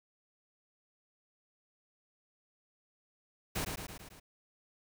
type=noise with echo; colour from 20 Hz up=pink; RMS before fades=-35 dBFS; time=3.55-3.65 s; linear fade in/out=10 ms; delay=110 ms; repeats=5; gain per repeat=-4 dB; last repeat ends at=4.2 s; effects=none